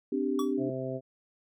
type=chord; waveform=sine; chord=C suspended second; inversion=none; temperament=equal with one note detuned; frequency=259.4 / 293.7 / 392 Hz; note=C4 / D4 / G4; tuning=-15 / 0 / 0 cents; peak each=-31 dBFS; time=0.12-0.7 s; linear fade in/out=5 ms
type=tone with exponential decay; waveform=square; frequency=1138 Hz; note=C#6; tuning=45 cents sharp; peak=-31 dBFS; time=0.39-0.54 s; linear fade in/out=2 ms; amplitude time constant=31 ms
type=harmonic tone; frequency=130.81 Hz; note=C3; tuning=in tune; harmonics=1 / 2 / 3 / 4 / 5; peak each=-38 / -38 / -38 / -38 / -38 dBFS; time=0.57-1.01 s; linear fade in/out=50 ms
effects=none